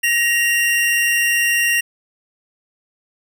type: tone pair together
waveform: square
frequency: 1888 / 2767 Hz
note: A#6 / F7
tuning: +22 / -17 cents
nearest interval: perfect fifth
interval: 661 cents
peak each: -18 dBFS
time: 0.03-1.81 s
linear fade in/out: 10 ms
effects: none